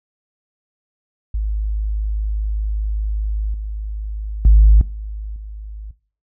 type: tone with level steps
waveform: sine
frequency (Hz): 52.5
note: G#1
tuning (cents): +19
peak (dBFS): -17 / -22 / -4 / -24 / -28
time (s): 1.34-5.91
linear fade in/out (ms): 5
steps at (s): 3.54 / 4.45 / 4.81 / 5.36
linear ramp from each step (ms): 2
effects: noise-tail reverb RT60 0.4 s tail -19 dB re dry + tanh soft clip ceiling -2 dBFS